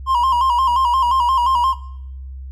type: tone with vibrato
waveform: triangle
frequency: 1008 Hz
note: B5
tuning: 35 cents sharp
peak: -11 dBFS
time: 0.06-1.75 s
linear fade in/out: 50 ms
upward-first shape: square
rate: 5.7 Hz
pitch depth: 82 cents each way
effects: noise-tail reverb RT60 0.7 s tail -17 dB re dry + added 66 Hz sine -29 dBFS peak until 2.51 s